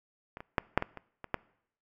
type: clicks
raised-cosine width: 0.5 ms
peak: -26 / -27 / -10 / -7 / -16 / -26 / -25 / -13 dBFS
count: 8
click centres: 0.371 / 0.405 / 0.582 / 0.776 / 0.824 / 0.973 / 1.243 / 1.343 s
effects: noise-tail reverb RT60 0.7 s tail -23 dB re dry